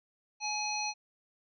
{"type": "harmonic tone", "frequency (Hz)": 842, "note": "G#5", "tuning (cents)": 24, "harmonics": [1, 3, 5, 7], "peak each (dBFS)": [-36, -37, -38, -38], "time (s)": [0.4, 0.94], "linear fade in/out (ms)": 50, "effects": []}